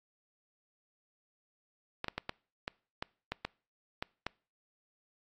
clicks, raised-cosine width 0.3 ms, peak -18 dBFS, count 10, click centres 2.044 / 2.083 / 2.18 / 2.294 / 2.679 / 3.025 / 3.32 / 3.45 / 4.025 / 4.266 s, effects noise-tail reverb RT60 0.4 s tail -26 dB re dry + AAC 32 kbps

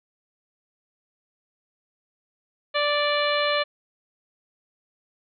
harmonic tone, 586 Hz, D5, 4 cents flat, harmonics 1 / 2 / 3 / 4 / 5 / 6 / 7, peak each -24 / -27 / -29 / -30 / -31 / -32 / -32 dBFS, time 2.74-3.64 s, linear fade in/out 20 ms, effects none

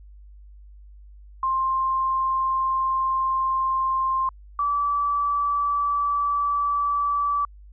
sine tone pair in turn, 1055 / 1154.7 Hz, C6 / D6, +14 / -30 cents, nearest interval major second, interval 156 cents, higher second, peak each -20 dBFS, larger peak neither, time 1.43-4.29 / 4.59-7.45 s, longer neither, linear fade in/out 2 ms, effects added 50 Hz sine -43 dBFS peak until 7.72 s

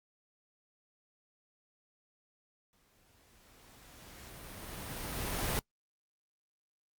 pink noise with exponential growth, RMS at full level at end -32 dBFS, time 2.73-5.59 s, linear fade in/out 0 ms, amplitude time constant 620 ms, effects noise-tail reverb RT60 0.1 s tail -24 dB re dry + Opus 48 kbps

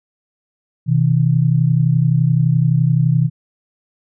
sine tone pair together, 127.48 / 159.2 Hz, C3 / D#3, -45 / +40 cents, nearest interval major third, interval 385 cents, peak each -14 dBFS, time 0.86-3.3 s, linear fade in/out 50 ms, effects none

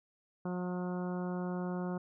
harmonic tone, 180 Hz, F#3, 47 cents flat, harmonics 1 / 2 / 3 / 4 / 5 / 6 / 7 / 8, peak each -35 / -41 / -45 / -47 / -49 / -51 / -52 / -53 dBFS, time 0.45-1.98 s, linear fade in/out 5 ms, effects none

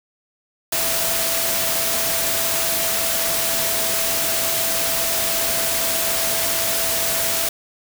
sine tone in noise, 663 Hz, E5, 10 cents sharp, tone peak -29 dBFS, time 0.72-7.49 s, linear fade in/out 5 ms, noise white, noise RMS -21 dBFS, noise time 0.72-7.49 s, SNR -11 dB, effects none

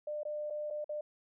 sine tone with dropouts, 599 Hz, D5, 34 cents sharp, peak -35 dBFS, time 0.07-1.01 s, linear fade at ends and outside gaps 5 ms, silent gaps 0.233-0.251 / 0.501-0.505 / 0.703-0.707 / 0.844-0.892 s, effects none

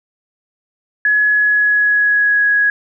sine tone with pitch glide, 1692 to 1665.8 Hz, G#6 to G#6, +32 to +5 cents, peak -10 dBFS, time 1.05-2.7 s, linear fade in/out 2 ms, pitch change -27 cents, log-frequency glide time 1.28-2.45 s, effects none

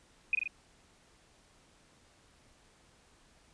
sine tone with echo, 2489 Hz, D#7, in tune, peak -24 dBFS, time 0.33-0.35 s, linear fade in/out 2 ms, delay 42 ms, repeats 3, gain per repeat -3 dB, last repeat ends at 0.476 s, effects pink hiss -64 dBFS RMS until 3.53 s + resampled to 22050 Hz

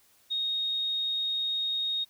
sine tone, 3729 Hz, A#7, in tune, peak -27 dBFS, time 0.3-2.05 s, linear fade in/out 20 ms, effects white hiss -63 dBFS RMS until 2.09 s

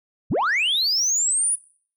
sine linear sweep, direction up, 41.73 to 9956 Hz, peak -16 dBFS, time 0.3-1.56 s, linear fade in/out 20 ms, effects noise-tail reverb RT60 0.5 s tail -23 dB re dry + tanh soft clip ceiling -17 dBFS

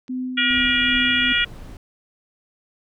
click, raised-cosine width 0.2 ms, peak -27 dBFS, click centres 0.081 s
sine tone with tremolo, 254.7 Hz, C4, 46 cents flat, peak -23 dBFS, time 0.09-1.33 s, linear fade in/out 10 ms, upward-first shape sine, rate 2.5 Hz, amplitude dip 35%
harmonic tone, 477.5 Hz, A#4, 42 cents sharp, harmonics 3 / 4 / 5 / 6 / 7, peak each -23 / -23 / -23 / -23 / -23 dBFS, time 0.37-1.45 s, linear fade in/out 10 ms
brown noise, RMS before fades -37 dBFS, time 0.5-1.77 s, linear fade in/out 2 ms
effects none

